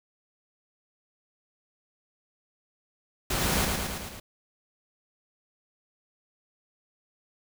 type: noise with echo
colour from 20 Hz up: pink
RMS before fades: -28 dBFS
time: 3.3-3.65 s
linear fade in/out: 5 ms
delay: 110 ms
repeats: 5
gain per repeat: -3 dB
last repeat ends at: 4.2 s
effects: none